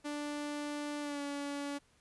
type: tone with pitch glide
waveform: sawtooth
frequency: 293.7 to 284.8 Hz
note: D4 to C#4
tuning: 0 to +47 cents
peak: -33 dBFS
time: 0.04-1.79 s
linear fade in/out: 20 ms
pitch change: -53 cents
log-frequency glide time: 1.01-1.21 s
effects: pink hiss -69 dBFS RMS until 2 s + resampled to 24000 Hz